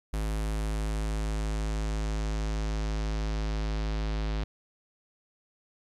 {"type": "tone with low-pass filter sweep", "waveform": "square", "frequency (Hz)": 53.1, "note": "G#1", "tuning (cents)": 39, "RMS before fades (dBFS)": -30, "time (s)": [0.13, 4.44], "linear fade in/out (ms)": 5, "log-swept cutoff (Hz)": [11000, 4300], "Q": 1.5, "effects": ["11-bit"]}